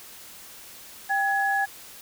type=tone pair together; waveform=sine; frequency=792 / 1682.7 Hz; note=G5 / G#6; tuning=+18 / +22 cents; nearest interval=octave + minor second; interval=1304 cents; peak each=-24 dBFS; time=1.09-1.66 s; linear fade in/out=20 ms; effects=white hiss -45 dBFS RMS until 2.01 s